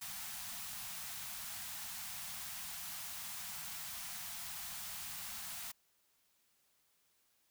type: band-stop noise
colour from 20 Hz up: white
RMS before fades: -45 dBFS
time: 0.01-5.72 s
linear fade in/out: 10 ms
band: 230 to 650 Hz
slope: 96 dB/octave
effects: white hiss -75 dBFS RMS until 7.5 s